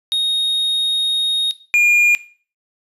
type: tone pair in turn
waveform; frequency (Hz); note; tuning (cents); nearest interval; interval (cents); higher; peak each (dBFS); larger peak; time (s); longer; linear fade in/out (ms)
triangle; 3729 / 2420; A#7 / D#7; 0 / -49; perfect fifth; 749; first; -13 / -8; second; 0.12-1.51 / 1.74-2.15; first; 0
effects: noise-tail reverb RT60 0.4 s tail -17 dB re dry + resampled to 32000 Hz